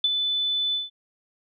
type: tone with ADSR envelope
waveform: sine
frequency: 3500 Hz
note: A7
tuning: 10 cents flat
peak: -16 dBFS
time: 0.04-0.9 s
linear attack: 4 ms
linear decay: 33 ms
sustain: -6 dB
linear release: 160 ms
effects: none